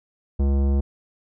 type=tone with tanh clipping; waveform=sine; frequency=69.1 Hz; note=C#2; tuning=5 cents flat; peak=-19 dBFS; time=0.39-0.81 s; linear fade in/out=10 ms; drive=16 dB; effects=none